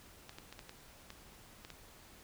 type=clicks; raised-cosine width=0.2 ms; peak=-30 dBFS; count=8; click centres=0.294 / 0.385 / 0.526 / 0.592 / 0.694 / 1.104 / 1.649 / 1.703 s; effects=pink hiss -58 dBFS RMS until 2.23 s